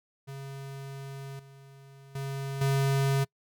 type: tone with level steps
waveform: square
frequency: 137 Hz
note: C#3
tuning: 20 cents flat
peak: -39 / -50 / -33 / -24 dBFS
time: 0.27-3.25 s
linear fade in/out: 20 ms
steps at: 1.39 / 2.15 / 2.61 s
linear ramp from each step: 5 ms
effects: noise-tail reverb RT60 0.1 s tail -25 dB re dry